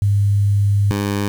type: tone pair in turn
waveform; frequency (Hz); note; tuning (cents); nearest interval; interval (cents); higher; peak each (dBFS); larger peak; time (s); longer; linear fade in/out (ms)
sine / 15% pulse; 101.1 / 101.1; G#2 / G#2; -46 / -46; unison; 0; neither; -12; neither; 0.02-0.91 / 0.91-1.28; first; 0
effects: 7-bit